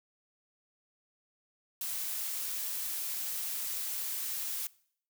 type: noise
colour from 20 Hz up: blue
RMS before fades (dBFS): -36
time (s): 1.81-4.67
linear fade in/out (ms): 2
effects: noise-tail reverb RT60 0.6 s tail -22 dB re dry